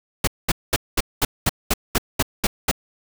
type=noise bursts; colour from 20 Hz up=pink; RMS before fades=-18 dBFS; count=11; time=0.24-2.714 s; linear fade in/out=5 ms; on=34 ms; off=210 ms; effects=none